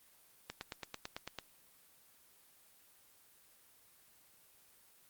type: click train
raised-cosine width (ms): 0.2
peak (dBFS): -23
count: 9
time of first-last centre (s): 0.5-1.387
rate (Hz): 9.02
effects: white hiss -65 dBFS RMS until 5.09 s + Opus 24 kbps